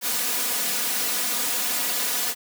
white noise with comb filter, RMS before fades -25 dBFS, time 0.01-2.35 s, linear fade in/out 50 ms, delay 4.1 ms, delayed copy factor +0.95, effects high-pass 200 Hz 12 dB/octave

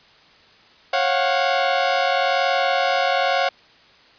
sawtooth tone cluster, 547 / 703 / 744 Hz, C#5 / F5 / F#5, -23 / +11 / +9 cents, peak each -18 dBFS, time 0.93-3.49 s, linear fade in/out 5 ms, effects white hiss -51 dBFS RMS until 4.18 s + resampled to 11025 Hz

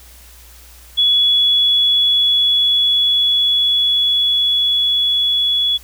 sine tone with level ramp, 3389 Hz, G#7, 34 cents sharp, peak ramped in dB -10 to -13 dBFS, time 0.97-5.78 s, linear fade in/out 20 ms, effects added 60 Hz sine -42 dBFS peak until 5.83 s + white hiss -44 dBFS RMS until 5.83 s

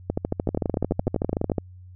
two click trains, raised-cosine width 2 ms, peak -10 / -10 dBFS, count 20 / 14, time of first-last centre 0.1-1.518 / 0.49-1.582 s, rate 13.4 / 11.9 Hz, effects added 91 Hz sine -42 dBFS peak until 1.95 s

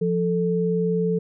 sine tone pair together, 174.73 / 440 Hz, F3 / A4, +1 / 0 cents, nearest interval octave + major third, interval 1599 cents, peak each -22 / -22 dBFS, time 0.01-1.19 s, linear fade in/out 10 ms, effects none

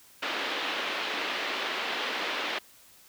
white band-pass noise, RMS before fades -32 dBFS, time 0.22-2.59 s, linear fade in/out 10 ms, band 270 to 3500 Hz, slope 24 dB/octave, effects white hiss -56 dBFS RMS until 3.08 s

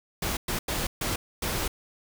pink noise bursts at uneven times, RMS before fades -29 dBFS, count 5, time 0.22-0.37 / 0.48-0.59 / 0.68-0.87 / 1.01-1.16 / 1.42-1.68 s, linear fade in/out 5 ms, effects none

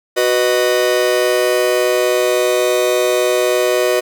45% pulse chord, B major, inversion second, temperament just, 370.4 / 493.9 / 617.4 Hz, F#4 / B4 / D#5, +2 / 0 / -14 cents, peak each -17 dBFS, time 0.16-4.01 s, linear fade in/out 20 ms, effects none

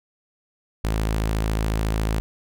sawtooth tone, 54 Hz, A1, 32 cents flat, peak -17 dBFS, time 0.84-2.2 s, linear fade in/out 0 ms, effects none

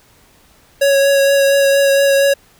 square tone with vibrato, 554.4 Hz, C#5, in tune, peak -10 dBFS, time 0.81-2.34 s, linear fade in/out 10 ms, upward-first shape triangle, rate 4.3 Hz, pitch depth 16 cents each way, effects pink hiss -50 dBFS RMS until 2.59 s

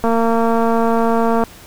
click train, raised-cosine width 1 ms, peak -4 dBFS, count 321, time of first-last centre 0.04-1.437 s, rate 229 Hz, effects pink hiss -40 dBFS RMS until 1.66 s

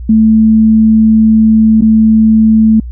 sine tone with dropouts, 220 Hz, A3, in tune, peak -3 dBFS, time 0.09-2.8 s, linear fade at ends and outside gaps 5 ms, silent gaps 1.81-1.82 s, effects added 60 Hz sine -20 dBFS peak until 2.91 s

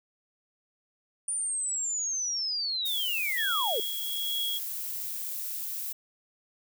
sine linear sweep, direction down, 9397 to 385.8 Hz, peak -28 dBFS, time 1.28-3.8 s, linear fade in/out 2 ms
violet noise, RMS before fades -35 dBFS, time 2.85-5.93 s, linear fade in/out 10 ms
sine tone with tremolo, 3322 Hz, G#7, in tune, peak -28 dBFS, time 3.37-4.59 s, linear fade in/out 20 ms, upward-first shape triangle, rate 1.2 Hz, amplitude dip 60%
effects none

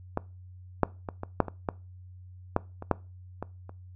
clicks, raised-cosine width 1 ms, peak -13 / -6 / -19 / -20 / -6 / -21 / -13 / -9 / -24 / -8 / -19 / -30 dBFS, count 12, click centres 0.174 / 0.833 / 1.088 / 1.234 / 1.403 / 1.483 / 1.688 / 2.564 / 2.824 / 2.913 / 3.426 / 3.694 s, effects noise-tail reverb RT60 0.3 s tail -21 dB re dry + added 91 Hz sine -45 dBFS peak until 3.95 s

